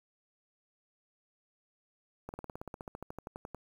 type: slowing click train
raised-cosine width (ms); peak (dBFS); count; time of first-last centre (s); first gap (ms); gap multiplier
1; -27; 19; 2.29-3.547; 49; 1.04
effects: 9-bit